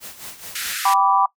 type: noise with tremolo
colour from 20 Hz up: white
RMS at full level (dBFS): -34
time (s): 0-0.77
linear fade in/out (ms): 50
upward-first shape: sine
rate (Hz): 4.7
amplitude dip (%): 70
type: band-pass noise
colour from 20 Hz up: pink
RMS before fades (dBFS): -27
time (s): 0.55-0.94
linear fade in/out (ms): 5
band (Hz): 1300 to 15000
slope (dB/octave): 96
type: chord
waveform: sine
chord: G major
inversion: none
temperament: equal with one note detuned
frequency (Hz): 784 / 987.8 / 1165.9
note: G5 / B5 / D6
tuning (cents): 0 / 0 / -13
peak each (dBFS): -18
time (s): 0.85-1.26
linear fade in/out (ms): 5
effects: noise-tail reverb RT60 0.1 s tail -19 dB re dry